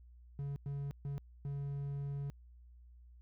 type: tone bursts at uneven times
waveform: triangle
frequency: 140.8 Hz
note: C#3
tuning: 27 cents sharp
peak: -35 dBFS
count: 4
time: 0.39-0.56 / 0.66-0.91 / 1.05-1.18 / 1.45-2.3 s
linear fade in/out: 0 ms
effects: added 60 Hz sine -55 dBFS peak until 3.21 s